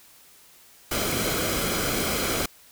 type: noise with comb filter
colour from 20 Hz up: pink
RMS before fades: -26 dBFS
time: 0.91-2.46 s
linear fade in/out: 5 ms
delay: 1.1 ms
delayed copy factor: -0.55
effects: white hiss -53 dBFS RMS until 2.71 s